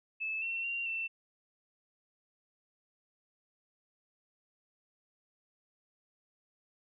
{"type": "tone with pitch steps", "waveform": "sine", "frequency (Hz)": [2615, 2708, 2763, 2682], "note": ["E7", "E7", "F7", "E7"], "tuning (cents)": [-15, 46, -19, 29], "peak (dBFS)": -33, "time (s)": [0.2, 1.08], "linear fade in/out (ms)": 20, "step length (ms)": 220, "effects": []}